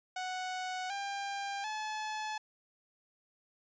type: tone with pitch steps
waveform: sawtooth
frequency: 740 / 797.7 / 859.9 Hz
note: F#5 / G5 / A5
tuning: 0 / +30 / -40 cents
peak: -32 dBFS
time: 0.16-2.38 s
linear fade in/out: 5 ms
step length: 740 ms
effects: resampled to 16000 Hz